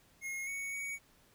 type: tone with pitch steps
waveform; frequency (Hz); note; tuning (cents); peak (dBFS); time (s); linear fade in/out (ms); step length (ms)
square; 2155 / 2225 / 2244; C#7 / C#7 / C#7; -49 / +6 / +21; -38; 0.21-0.99; 50; 260
effects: pink hiss -66 dBFS RMS until 1.34 s